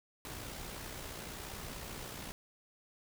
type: noise with amplitude modulation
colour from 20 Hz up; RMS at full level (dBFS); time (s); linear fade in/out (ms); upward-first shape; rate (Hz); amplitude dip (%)
pink; -43; 0.25-2.32; 0; sine; 60.9; 40
effects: none